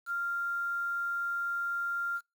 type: tone with quantisation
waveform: sine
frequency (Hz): 1392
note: F6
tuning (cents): -6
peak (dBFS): -30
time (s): 0.06-2.21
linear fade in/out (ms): 50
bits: 9
effects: noise-tail reverb RT60 0.2 s tail -24 dB re dry